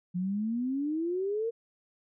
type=exponential sweep; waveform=sine; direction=up; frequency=174.61 to 470 Hz; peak=-28 dBFS; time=0.14-1.51 s; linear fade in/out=20 ms; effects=none